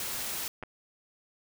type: noise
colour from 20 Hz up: white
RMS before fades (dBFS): -35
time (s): 0-0.48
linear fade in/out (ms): 2
type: clicks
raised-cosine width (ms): 0.5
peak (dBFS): -25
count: 2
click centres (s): 0.627 / 0.635
effects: none